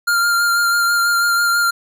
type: tone with vibrato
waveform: square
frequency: 1396.9 Hz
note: F6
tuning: in tune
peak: -14 dBFS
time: 0.07-1.71 s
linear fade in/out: 10 ms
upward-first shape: sine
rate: 6.1 Hz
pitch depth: 18 cents each way
effects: none